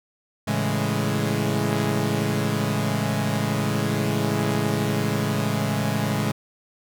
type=chord; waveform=sawtooth; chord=A major seventh; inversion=none; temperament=equal; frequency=110 / 138.59 / 164.81 / 207.7 Hz; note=A2 / C#3 / E3 / G#3; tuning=0 / 0 / 0 / 0 cents; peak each=-23 / -23 / -25 / -22 dBFS; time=0.47-6.32 s; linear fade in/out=10 ms; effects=none